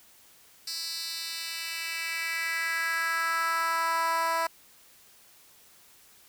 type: tone with high-pass filter sweep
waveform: 10% pulse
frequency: 329.6 Hz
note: E4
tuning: in tune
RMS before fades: -30 dBFS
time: 0.67-4.47 s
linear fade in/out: 5 ms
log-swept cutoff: 4700 to 810 Hz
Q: 2.8
effects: white hiss -57 dBFS RMS until 6.28 s